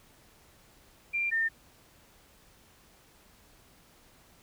sine tone pair in turn, 2377 / 1811.3 Hz, D7 / A6, +20 / +50 cents, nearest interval perfect fourth, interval 470 cents, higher first, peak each -27 / -25 dBFS, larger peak second, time 1.13-1.31 / 1.31-1.49 s, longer neither, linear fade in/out 20 ms, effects pink hiss -60 dBFS RMS until 4.42 s

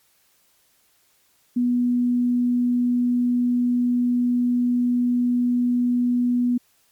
sine tone, 244.5 Hz, B3, 17 cents flat, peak -17 dBFS, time 1.56-6.58 s, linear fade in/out 10 ms, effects white hiss -62 dBFS RMS until 6.91 s + MP3 96 kbps

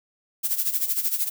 violet noise with tremolo, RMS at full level -22 dBFS, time 0.43-1.3 s, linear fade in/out 20 ms, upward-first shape sine, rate 13 Hz, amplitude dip 75%, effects none

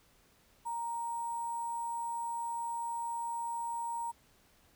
sine tone with sample-and-hold, 932.3 Hz, A#5, in tune, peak -34 dBFS, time 0.65-4.12 s, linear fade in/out 20 ms, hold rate 8820 Hz, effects pink hiss -66 dBFS RMS until 4.75 s

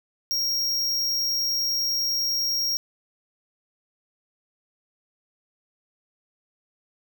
square tone, 5590 Hz, F8, 1 cent sharp, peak -23 dBFS, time 0.31-2.77 s, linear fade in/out 0 ms, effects none

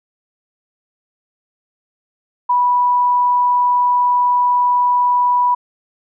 sine tone, 982 Hz, B5, 10 cents flat, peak -11 dBFS, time 2.49-5.55 s, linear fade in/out 10 ms, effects none

